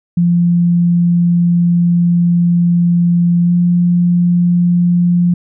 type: tone with pitch glide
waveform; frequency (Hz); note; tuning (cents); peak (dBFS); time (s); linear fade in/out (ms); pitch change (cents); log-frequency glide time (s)
sine; 173.1 to 175.11; F3 to F3; -15 to +5; -8; 0.17-5.34; 5; +20; 3.44-3.52
effects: none